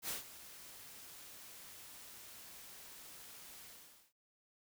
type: noise with ADSR envelope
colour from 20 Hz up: white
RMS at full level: -39 dBFS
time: 0.02-4.13 s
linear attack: 71 ms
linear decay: 140 ms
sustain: -15 dB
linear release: 500 ms
effects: none